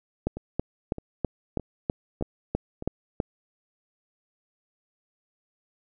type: two click trains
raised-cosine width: 2 ms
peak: -22 / -11 dBFS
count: 5 / 10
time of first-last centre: 0.37-2.824 / 0.27-3.202 s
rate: 1.63 / 3.07 Hz
effects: none

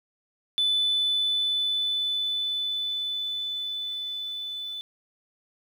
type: tone with level ramp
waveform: sine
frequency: 3498 Hz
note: A7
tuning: 11 cents flat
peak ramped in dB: -19 to -32 dBFS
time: 0.58-4.81 s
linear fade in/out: 0 ms
effects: tanh soft clip ceiling -18 dBFS + 9-bit

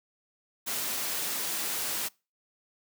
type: noise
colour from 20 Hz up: white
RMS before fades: -32 dBFS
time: 0.66-2.09 s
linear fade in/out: 20 ms
effects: noise-tail reverb RT60 0.3 s tail -25 dB re dry + high-pass 150 Hz 12 dB/octave

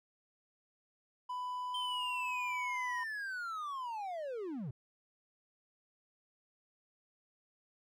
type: tone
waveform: triangle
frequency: 996 Hz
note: B5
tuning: 14 cents sharp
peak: -35 dBFS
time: 1.29-3.04 s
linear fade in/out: 10 ms
type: linear sweep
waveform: triangle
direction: down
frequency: 3136 to 110.9 Hz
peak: -36 dBFS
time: 1.74-4.71 s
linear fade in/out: 5 ms
effects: none

